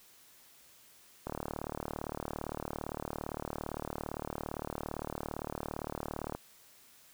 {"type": "click train", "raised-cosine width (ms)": 1, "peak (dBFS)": -22, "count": 192, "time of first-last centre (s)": [1.27, 6.35], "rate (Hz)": 37.6, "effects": ["white hiss -60 dBFS RMS until 7.13 s"]}